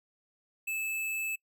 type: tone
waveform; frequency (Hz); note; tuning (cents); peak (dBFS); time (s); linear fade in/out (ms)
square; 2617; E7; -13; -32; 0.67-1.36; 10
effects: noise-tail reverb RT60 0.1 s tail -24 dB re dry